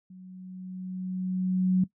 sine tone with level ramp, 185 Hz, F#3, in tune, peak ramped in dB -44 to -18 dBFS, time 0.1-1.84 s, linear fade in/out 5 ms, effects noise-tail reverb RT60 0.1 s tail -17 dB re dry

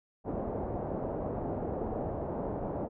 white low-pass noise, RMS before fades -35 dBFS, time 0.24-2.89 s, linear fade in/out 50 ms, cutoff 690 Hz, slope 24 dB/octave, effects none

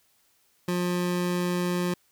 25% pulse tone, 177.6 Hz, F3, 29 cents sharp, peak -21 dBFS, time 0.68-1.94 s, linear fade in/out 5 ms, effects white hiss -66 dBFS RMS until 2.11 s

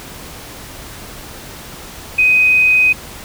sine tone, 2508 Hz, D#7, 13 cents sharp, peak -8 dBFS, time 2.18-2.93 s, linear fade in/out 10 ms, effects pink hiss -33 dBFS RMS until 3.24 s

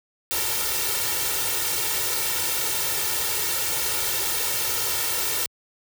white noise with comb filter, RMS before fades -25 dBFS, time 0.31-5.46 s, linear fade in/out 0 ms, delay 2.2 ms, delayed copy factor +0.85, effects high-pass 60 Hz 12 dB/octave

